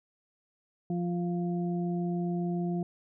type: harmonic tone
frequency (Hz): 174.61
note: F3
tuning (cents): 0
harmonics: 1 / 2 / 4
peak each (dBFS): -29 / -35 / -41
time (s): 0.9-2.83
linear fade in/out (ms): 2
effects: none